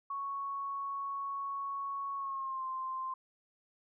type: tone with pitch glide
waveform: sine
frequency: 1108.7 to 1046.5 Hz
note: C#6 to C6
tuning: 0 to 0 cents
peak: -35 dBFS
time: 0.1-3.14 s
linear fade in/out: 5 ms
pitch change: -100 cents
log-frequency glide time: 2.16-2.65 s
effects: none